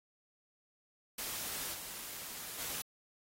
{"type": "noise with level steps", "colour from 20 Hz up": "white", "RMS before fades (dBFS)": [-40, -45, -40], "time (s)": [1.18, 2.82], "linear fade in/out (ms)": 5, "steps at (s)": [1.73, 2.58], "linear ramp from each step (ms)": 20, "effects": ["AAC 48 kbps"]}